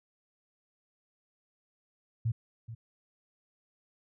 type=tone with echo; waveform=sine; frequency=114.1 Hz; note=A#2; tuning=37 cents flat; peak=-26 dBFS; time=2.25-2.32 s; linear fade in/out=10 ms; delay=430 ms; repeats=1; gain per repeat=-13 dB; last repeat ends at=2.75 s; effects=none